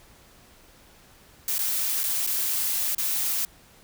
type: noise with dropouts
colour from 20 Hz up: blue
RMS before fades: -26 dBFS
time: 1.48-3.45 s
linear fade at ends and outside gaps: 2 ms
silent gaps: 1.582-1.59 / 2.034-2.038 / 2.266-2.272 / 2.949-2.981 s
effects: pink hiss -54 dBFS RMS until 3.83 s